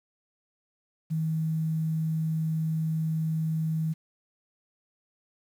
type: tone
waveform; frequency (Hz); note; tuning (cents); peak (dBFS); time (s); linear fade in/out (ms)
sine; 159.3; D#3; +41; -25; 1.1-3.94; 20
effects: 9-bit